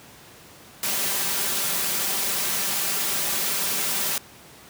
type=noise with comb filter; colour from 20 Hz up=white; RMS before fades=-25 dBFS; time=0.83-4.18 s; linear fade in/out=2 ms; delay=5.1 ms; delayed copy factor=+0.55; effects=pink hiss -47 dBFS RMS until 4.69 s + high-pass 100 Hz 12 dB/octave